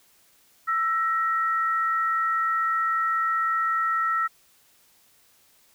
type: tone pair together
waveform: sine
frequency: 1328.1 / 1883 Hz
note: E6 / A#6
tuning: +13 / +17 cents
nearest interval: tritone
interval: 604 cents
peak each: -22 / -29 dBFS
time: 0.67-4.28 s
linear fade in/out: 20 ms
effects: white hiss -60 dBFS RMS until 5.74 s